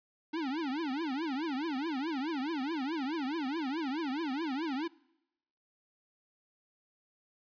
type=tone with vibrato; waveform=square; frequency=293.7 Hz; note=D4; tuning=in tune; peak=-33 dBFS; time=0.33-4.88 s; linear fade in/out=10 ms; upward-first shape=triangle; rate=4.7 Hz; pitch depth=290 cents each way; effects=noise-tail reverb RT60 0.9 s tail -24 dB re dry + resampled to 11025 Hz

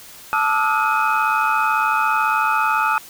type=tone cluster; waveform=sine; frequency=875 / 1199 / 1297 / 1431 / 2524 Hz; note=A5 / D6 / E6 / F6 / D#7; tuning=-10 / +36 / -28 / +42 / +24 cents; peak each=-20 / -23 / -20 / -21 / -26 dBFS; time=0.33-2.98 s; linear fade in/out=0 ms; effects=tanh soft clip ceiling -7 dBFS + white hiss -41 dBFS RMS until 3.09 s

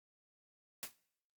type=noise with exponential decay; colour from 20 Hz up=white; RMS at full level=-38 dBFS; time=0.83-0.95 s; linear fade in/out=0 ms; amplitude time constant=24 ms; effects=noise-tail reverb RT60 0.7 s tail -22 dB re dry + Opus 48 kbps

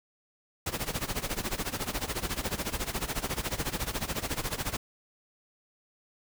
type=noise with tremolo; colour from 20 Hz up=pink; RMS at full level=-30 dBFS; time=0.66-4.77 s; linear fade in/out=5 ms; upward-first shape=sine; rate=14 Hz; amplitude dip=85%; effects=none

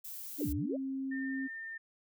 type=noise; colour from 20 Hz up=violet; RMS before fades=-44 dBFS; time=0.04-0.53 s; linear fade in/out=10 ms
type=tone with pitch glide; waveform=sine; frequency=293.7 to 267.8 Hz; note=D4 to C4; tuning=0 to +40 cents; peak=-34 dBFS; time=0.38-1.48 s; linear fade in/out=20 ms; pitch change=-160 cents; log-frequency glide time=0.63-0.74 s
type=exponential two-way sweep; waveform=sine; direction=down then up; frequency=672 to 58.27 to 672 Hz; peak=-34 dBFS; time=0.4-0.77 s; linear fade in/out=20 ms; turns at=0.51 s
type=tone; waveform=sine; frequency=1806 Hz; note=A6; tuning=45 cents sharp; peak=-40 dBFS; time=1.11-1.78 s; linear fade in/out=10 ms
effects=none

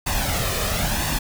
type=noise with flanger; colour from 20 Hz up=pink; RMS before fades=-23 dBFS; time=0.06-1.19 s; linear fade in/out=10 ms; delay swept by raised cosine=1.1 to 1.68 ms; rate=1 Hz; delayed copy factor=+0.6; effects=none

